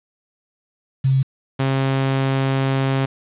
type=tone pair in turn; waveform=sine / sawtooth; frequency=133.4 / 134.56 Hz; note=C3 / C3; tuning=+34 / +49 cents; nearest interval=unison; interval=15 cents; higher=second; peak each=-13 dBFS; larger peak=neither; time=1.04-1.23 / 1.59-3.06 s; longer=second; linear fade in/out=10 ms; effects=resampled to 8000 Hz + 7-bit